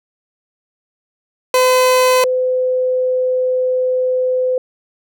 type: tone pair in turn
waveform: 30% pulse / sine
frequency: 509 / 509 Hz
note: C5 / C5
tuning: -48 / -48 cents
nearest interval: unison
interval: 0 cents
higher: neither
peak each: -7 / -13 dBFS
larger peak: first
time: 1.54-2.24 / 2.24-4.58 s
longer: second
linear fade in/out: 2 ms
effects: none